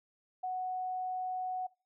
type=tone; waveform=sine; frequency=740 Hz; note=F#5; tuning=in tune; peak=-33 dBFS; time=0.43-1.67 s; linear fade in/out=10 ms; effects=noise-tail reverb RT60 0.3 s tail -22 dB re dry